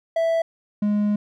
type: tone pair in turn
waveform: triangle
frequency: 659.3 / 207.7 Hz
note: E5 / G#3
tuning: 0 / 0 cents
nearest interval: octave + minor sixth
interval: 2000 cents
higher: first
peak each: -16 / -16 dBFS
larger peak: neither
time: 0.16-0.42 / 0.82-1.16 s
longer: second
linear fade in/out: 5 ms
effects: none